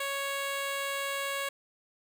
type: tone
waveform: 10% pulse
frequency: 554.4 Hz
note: C#5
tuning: in tune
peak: -23 dBFS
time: 0-1.49 s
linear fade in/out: 5 ms
effects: none